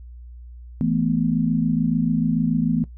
sine chord, E suspended fourth, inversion none, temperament equal, 164.81 / 220 / 246.9 Hz, E3 / A3 / B3, 0 / 0 / 0 cents, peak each -22 dBFS, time 0.81-2.84 s, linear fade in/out 0 ms, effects noise-tail reverb RT60 0.1 s tail -17 dB re dry + added 60 Hz sine -37 dBFS peak until 2.97 s

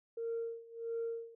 sine tone with tremolo, 460.6 Hz, A#4, 21 cents flat, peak -33 dBFS, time 0.17-1.35 s, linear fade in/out 5 ms, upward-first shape sine, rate 1.5 Hz, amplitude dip 90%, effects tanh soft clip ceiling -31 dBFS

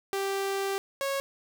sawtooth tone pair in turn, 392 / 549.9 Hz, G4 / C#5, 0 / -14 cents, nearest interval tritone, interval 586 cents, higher second, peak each -24 / -24 dBFS, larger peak neither, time 0.13-0.78 / 1.01-1.2 s, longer first, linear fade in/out 0 ms, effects none

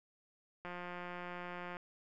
click train, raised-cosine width 0.5 ms, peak -30 dBFS, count 199, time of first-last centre 0.65-1.769 s, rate 177 Hz, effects none

